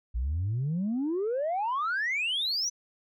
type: exponential sweep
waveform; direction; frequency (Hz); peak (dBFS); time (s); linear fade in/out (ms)
sine; up; 55.2 to 6090; -25; 0.14-2.7; 20
effects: tanh soft clip ceiling -24 dBFS

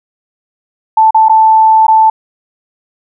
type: tone with dropouts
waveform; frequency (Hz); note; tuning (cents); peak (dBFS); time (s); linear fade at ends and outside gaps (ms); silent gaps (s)
sine; 880; A5; 0; -3; 0.97-2.1; 5; 1.108-1.145 / 1.285-1.295 / 1.868-1.881
effects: none

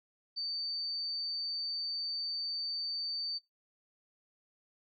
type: tone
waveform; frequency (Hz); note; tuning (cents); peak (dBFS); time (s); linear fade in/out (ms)
sine; 4582; D8; -44; -34; 0.36-3.39; 20
effects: noise-tail reverb RT60 0.2 s tail -19 dB re dry

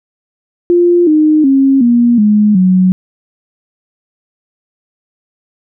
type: tone with pitch steps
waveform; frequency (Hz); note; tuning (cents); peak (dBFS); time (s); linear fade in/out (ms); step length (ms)
sine; 349.2 / 307.5 / 270.8 / 238.5 / 210 / 184.98; F4 / D#4 / C#4 / A#3 / G#3 / F#3; 0 / -20 / -40 / +40 / +19 / 0; -5; 0.7-2.92; 0; 370
effects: none

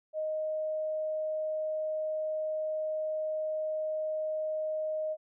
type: tone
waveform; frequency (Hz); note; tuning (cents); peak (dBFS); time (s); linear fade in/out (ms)
sine; 622.3; D#5; 0; -30; 0.13-5.17; 50
effects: none

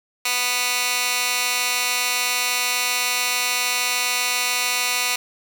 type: tone with high-pass filter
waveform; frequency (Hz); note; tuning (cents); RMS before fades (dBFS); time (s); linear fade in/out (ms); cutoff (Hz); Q
15% pulse; 246.9; B3; 0; -22; 0.25-5.16; 5; 2100; 0.75
effects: none

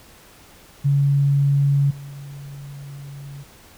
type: tone with level steps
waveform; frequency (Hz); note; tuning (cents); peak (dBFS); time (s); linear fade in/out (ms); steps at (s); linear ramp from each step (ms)
sine; 140.6; C#3; +25; -14 / -33; 0.84-3.44; 20; 1.9; 10
effects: pink hiss -48 dBFS RMS until 3.77 s

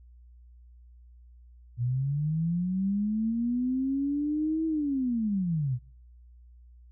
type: linear two-way sweep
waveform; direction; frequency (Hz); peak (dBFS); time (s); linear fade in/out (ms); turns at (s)
sine; up then down; 116.8 to 324.3 to 116.8; -25; 1.77-5.79; 50; 4.66
effects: noise-tail reverb RT60 0.5 s tail -22 dB re dry + added 60 Hz sine -50 dBFS peak until 6.91 s

